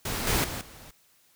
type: noise with level steps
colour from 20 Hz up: pink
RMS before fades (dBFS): -31 / -25 / -35 / -48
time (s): 0.05-0.91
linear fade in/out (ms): 5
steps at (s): 0.27 / 0.44 / 0.61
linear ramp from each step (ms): 2
effects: white hiss -63 dBFS RMS until 1.35 s